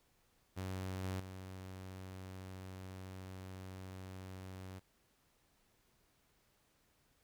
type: tone with level steps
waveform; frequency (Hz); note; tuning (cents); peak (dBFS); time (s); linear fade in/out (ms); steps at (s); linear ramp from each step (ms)
sawtooth; 93.9; F#2; +26; -36 / -34 / -43; 0.56-4.8; 20; 1.04 / 1.2; 2
effects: pink hiss -74 dBFS RMS until 7.23 s